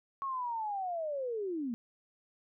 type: linear sweep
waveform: sine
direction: down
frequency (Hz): 1108.7 to 222.4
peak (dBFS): -33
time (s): 0.22-1.74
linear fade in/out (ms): 0
effects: none